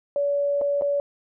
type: tone with dropouts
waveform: sine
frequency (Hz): 570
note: C#5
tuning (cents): +48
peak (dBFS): -20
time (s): 0.16-1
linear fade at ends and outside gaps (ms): 1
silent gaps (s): 0.613-0.617 / 0.812-0.82
effects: none